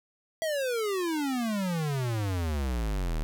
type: exponential sweep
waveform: square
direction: down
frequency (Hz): 659.3 to 36.94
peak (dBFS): -28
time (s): 0.42-3.23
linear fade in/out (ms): 0
effects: none